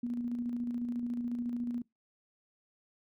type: tone with tremolo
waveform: sine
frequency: 240.5 Hz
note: B3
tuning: 46 cents flat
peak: -31 dBFS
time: 0.03-1.82 s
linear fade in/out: 5 ms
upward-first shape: square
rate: 14 Hz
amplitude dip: 35%
effects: noise-tail reverb RT60 0.2 s tail -24 dB re dry